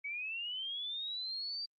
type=linear sweep; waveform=sine; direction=up; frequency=2237 to 4699 Hz; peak=-37 dBFS; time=0.04-1.66 s; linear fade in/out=10 ms; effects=Opus 24 kbps